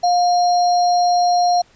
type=tone with sample-and-hold; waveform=sine; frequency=709 Hz; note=F5; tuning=26 cents sharp; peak=-12 dBFS; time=0.03-1.62 s; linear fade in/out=10 ms; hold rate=4900 Hz; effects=pink hiss -53 dBFS RMS until 1.75 s + resampled to 16000 Hz